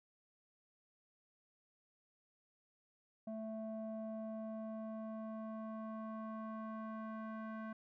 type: tone with low-pass filter sweep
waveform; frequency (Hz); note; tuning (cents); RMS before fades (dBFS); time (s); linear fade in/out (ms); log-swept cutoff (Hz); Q
square; 220; A3; 0; -45; 3.27-7.73; 5; 620 to 1400; 2.8
effects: none